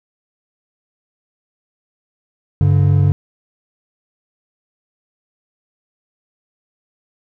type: tone pair together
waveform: triangle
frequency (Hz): 98.1 / 143.18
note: G2 / D3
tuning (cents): +2 / -44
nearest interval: perfect fifth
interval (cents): 654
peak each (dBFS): -10 / -11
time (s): 2.61-3.12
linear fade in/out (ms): 0
effects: none